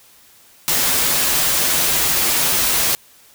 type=noise with comb filter; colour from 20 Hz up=white; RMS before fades=-17 dBFS; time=0.68-2.95 s; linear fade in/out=0 ms; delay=9.8 ms; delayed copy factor=-0.6; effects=white hiss -49 dBFS RMS until 3.34 s